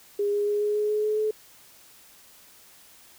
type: tone with pitch steps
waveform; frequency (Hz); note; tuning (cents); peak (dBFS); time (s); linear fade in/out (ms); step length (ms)
sine; 408.1 / 411.2 / 414.3 / 417.4 / 420.5 / 423.7 / 426.9 / 430.1; G#4 / G#4 / G#4 / G#4 / G#4 / G#4 / G#4 / A4; -30 / -17 / -4 / +9 / +22 / +35 / +48 / -39; -22; 0.19-1.31; 5; 140
effects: white hiss -53 dBFS RMS until 3.18 s